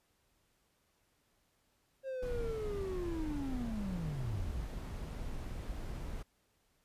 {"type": "linear sweep", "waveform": "triangle", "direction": "down", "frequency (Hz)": [540, 37], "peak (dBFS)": -35, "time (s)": [2.03, 4.7], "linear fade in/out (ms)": 50}
{"type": "noise", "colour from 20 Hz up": "brown", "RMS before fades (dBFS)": -41, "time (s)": [2.22, 6.23], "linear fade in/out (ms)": 10}
{"effects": ["pink hiss -75 dBFS RMS until 6.84 s", "resampled to 32000 Hz"]}